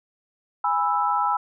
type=chord; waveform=sine; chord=E major; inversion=first; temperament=just; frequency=824.1 / 988.9 / 1318.5 Hz; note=G#5 / B5 / E6; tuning=-14 / +2 / 0 cents; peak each=-24 dBFS; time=0.64-1.37 s; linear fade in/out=5 ms; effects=none